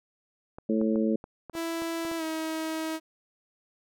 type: clicks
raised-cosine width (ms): 1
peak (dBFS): -27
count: 9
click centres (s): 0.585 / 0.814 / 0.958 / 1.241 / 1.497 / 1.552 / 1.82 / 2.051 / 2.115
type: harmonic tone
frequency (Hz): 110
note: A2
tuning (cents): 0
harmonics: 2 / 3 / 4 / 5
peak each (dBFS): -25 / -29 / -31 / -33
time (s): 0.69-1.16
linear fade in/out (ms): 5
type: tone with pitch glide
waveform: sawtooth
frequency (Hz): 331.3 to 318.7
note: E4 to D#4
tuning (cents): +9 to +42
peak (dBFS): -26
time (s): 1.53-3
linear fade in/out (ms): 50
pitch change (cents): -67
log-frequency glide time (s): 2.17-2.23
effects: none